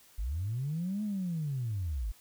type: linear two-way sweep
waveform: sine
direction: up then down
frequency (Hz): 45 to 215 to 45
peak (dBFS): -30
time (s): 0.18-2.12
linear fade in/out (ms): 10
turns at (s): 1.03
effects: tanh soft clip ceiling -26 dBFS + white hiss -60 dBFS RMS until 2.2 s